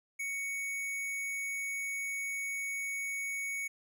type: tone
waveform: square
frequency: 2228 Hz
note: C#7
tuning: 8 cents sharp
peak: -35 dBFS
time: 0.19-3.68 s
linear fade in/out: 10 ms
effects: none